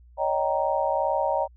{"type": "chord", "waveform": "sine", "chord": "Eb dominant seventh", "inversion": "third", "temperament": "just", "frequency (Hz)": [560, 622.3, 777.8, 933.4], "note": ["Db5", "Eb5", "G5", "Bb5"], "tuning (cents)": [18, 0, -14, 2], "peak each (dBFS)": [-27, -27, -28, -27], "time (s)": [0.17, 1.48], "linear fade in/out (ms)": 50, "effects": ["added 60 Hz sine -49 dBFS peak until 1.56 s"]}